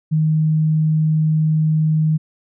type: tone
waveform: sine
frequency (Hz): 156.2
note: D#3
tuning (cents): +7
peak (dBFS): -13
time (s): 0.11-2.18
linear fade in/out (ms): 20
effects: none